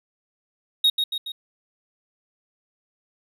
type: tone with echo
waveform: triangle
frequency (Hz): 3756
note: A#7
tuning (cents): +12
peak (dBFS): -13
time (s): 0.84-0.9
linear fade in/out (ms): 5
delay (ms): 140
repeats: 3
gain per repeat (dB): -5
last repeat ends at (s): 1.32
effects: none